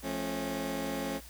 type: chord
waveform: 20% pulse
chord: F augmented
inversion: none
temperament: just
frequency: 174.61 / 218.3 / 272.8 Hz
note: F3 / A3 / C#4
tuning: 0 / -13 / -28 cents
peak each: -35 / -34 / -30 dBFS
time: 0.02-1.21 s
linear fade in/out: 50 ms
effects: added 59 Hz sine -50 dBFS peak until 1.29 s + white hiss -52 dBFS RMS until 1.29 s